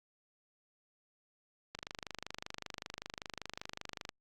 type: click train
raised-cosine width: 0.2 ms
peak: -23 dBFS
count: 60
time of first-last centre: 1.75-4.091 s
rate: 25.2 Hz
effects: Opus 48 kbps